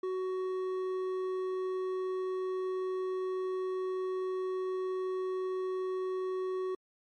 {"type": "tone with hard clipping", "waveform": "triangle", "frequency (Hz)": 372.8, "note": "F#4", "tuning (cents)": 13, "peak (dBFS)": -33, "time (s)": [0.03, 6.75], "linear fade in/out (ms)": 5, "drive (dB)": 10, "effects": ["MP3 48 kbps"]}